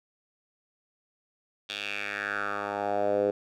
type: tone with band-pass filter sweep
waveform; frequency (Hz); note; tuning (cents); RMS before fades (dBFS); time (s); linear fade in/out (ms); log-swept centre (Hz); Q
10% pulse; 102; G#2; -31; -30; 1.69-3.31; 5; 3400 to 460; 3.6
effects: none